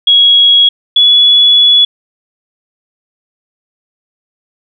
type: tone pair in turn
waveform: sine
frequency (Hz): 3322 / 3402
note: G#7 / G#7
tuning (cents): 0 / +41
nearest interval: unison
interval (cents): 41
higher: second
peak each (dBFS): -3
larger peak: neither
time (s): 0.07-0.69 / 0.96-1.85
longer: second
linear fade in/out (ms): 5
effects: none